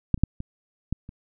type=clicks; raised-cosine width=5 ms; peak=-7 / -29 / -6 / -20 / -13 / -27 dBFS; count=6; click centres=0.143 / 0.177 / 0.236 / 0.404 / 0.926 / 1.091 s; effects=none